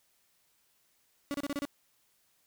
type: tone bursts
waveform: 35% pulse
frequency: 284.8 Hz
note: C#4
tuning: 47 cents sharp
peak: -30 dBFS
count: 6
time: 1.31-1.652 s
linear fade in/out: 0 ms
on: 32 ms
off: 30 ms
effects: white hiss -71 dBFS RMS until 2.46 s